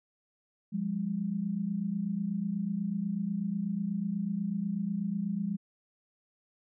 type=tone pair together; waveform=sine; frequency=176.36 / 204.5 Hz; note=F3 / G#3; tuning=+17 / -26 cents; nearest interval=minor third; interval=257 cents; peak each=-34 / -31 dBFS; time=0.72-5.57 s; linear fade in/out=20 ms; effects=none